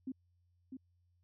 sine tone with echo, 261.6 Hz, C4, in tune, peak -37 dBFS, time 0.07-0.12 s, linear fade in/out 5 ms, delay 650 ms, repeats 1, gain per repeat -6 dB, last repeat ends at 0.77 s, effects added 88 Hz sine -70 dBFS peak until 1.23 s

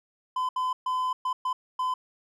triangle tone bursts at uneven times, 1017 Hz, C6, 50 cents flat, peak -23 dBFS, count 6, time 0.36-0.49 / 0.56-0.73 / 0.86-1.13 / 1.25-1.33 / 1.45-1.53 / 1.79-1.94 s, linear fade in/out 5 ms, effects none

